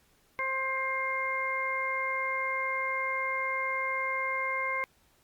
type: harmonic tone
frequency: 529 Hz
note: C5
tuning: 19 cents sharp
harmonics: 1 / 2 / 3 / 4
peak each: -38 / -33 / -40 / -31 dBFS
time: 0.39-4.84 s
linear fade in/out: 0 ms
effects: pink hiss -66 dBFS RMS until 5.23 s + Opus 48 kbps